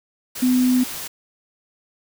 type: tone in noise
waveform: sine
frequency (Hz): 252.3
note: B3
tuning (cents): +37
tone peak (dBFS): -14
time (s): 0.42-0.84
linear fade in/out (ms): 10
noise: white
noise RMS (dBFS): -31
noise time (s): 0.35-1.08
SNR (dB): +14
effects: none

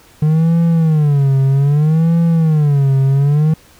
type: tone with vibrato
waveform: triangle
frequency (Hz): 150.5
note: D3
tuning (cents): +43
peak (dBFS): -7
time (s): 0.22-3.54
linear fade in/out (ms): 5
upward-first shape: sine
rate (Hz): 0.63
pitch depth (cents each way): 190
effects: pink hiss -46 dBFS RMS until 3.79 s

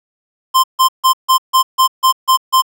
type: tone bursts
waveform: square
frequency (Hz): 1044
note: C6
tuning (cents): -4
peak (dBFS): -8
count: 9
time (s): 0.54-2.622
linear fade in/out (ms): 20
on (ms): 98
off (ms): 150
effects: none

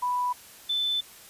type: tone pair in turn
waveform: sine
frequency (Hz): 987.8 / 3520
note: B5 / A7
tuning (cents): 0 / 0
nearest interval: octave + minor seventh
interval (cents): 2200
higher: second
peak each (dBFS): -24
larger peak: neither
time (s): 0.02-0.33 / 0.69-1.01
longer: second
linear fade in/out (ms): 10
effects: white hiss -49 dBFS RMS until 1.29 s + resampled to 32000 Hz

